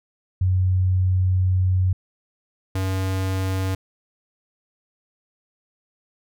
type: tone pair in turn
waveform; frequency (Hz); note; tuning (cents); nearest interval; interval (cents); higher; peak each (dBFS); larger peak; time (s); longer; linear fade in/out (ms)
sine / square; 92.5 / 94.77; F#2 / F#2; 0 / +42; unison; 42; second; -16 / -22; first; 0.41-1.93 / 2.75-3.75; first; 5
effects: none